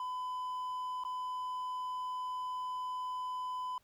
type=tone with dropouts; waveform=triangle; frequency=1006 Hz; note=B5; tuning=32 cents sharp; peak=-34 dBFS; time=0-3.78 s; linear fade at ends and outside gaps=2 ms; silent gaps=1.038-1.049 s; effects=pink hiss -72 dBFS RMS until 3.83 s